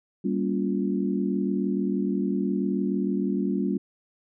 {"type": "chord", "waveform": "sine", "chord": "G half-diminished seventh", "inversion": "none", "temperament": "just", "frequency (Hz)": [196, 235.2, 282.2, 352.8], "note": ["G3", "Bb3", "Db4", "F4"], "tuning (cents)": [0, 16, 31, 18], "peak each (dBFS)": [-26, -30, -29, -31], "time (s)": [0.24, 3.78], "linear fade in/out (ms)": 10, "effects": []}